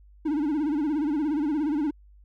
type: tone with vibrato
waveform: triangle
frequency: 298.9 Hz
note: D4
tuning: 31 cents sharp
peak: -21 dBFS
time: 0.25-1.91 s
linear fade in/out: 10 ms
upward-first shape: sine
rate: 17 Hz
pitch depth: 120 cents each way
effects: added 50 Hz sine -50 dBFS peak until 2.24 s